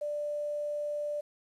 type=tone with quantisation; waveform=sine; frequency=590 Hz; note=D5; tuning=8 cents sharp; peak=-31 dBFS; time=0.01-1.21 s; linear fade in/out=10 ms; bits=10; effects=resampled to 32000 Hz